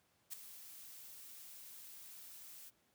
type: noise with ADSR envelope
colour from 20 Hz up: blue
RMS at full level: -42 dBFS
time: 0.3-2.71 s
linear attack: 32 ms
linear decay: 4 ms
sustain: -12 dB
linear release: 33 ms
effects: pink hiss -75 dBFS RMS until 2.94 s + high-pass 100 Hz 12 dB/octave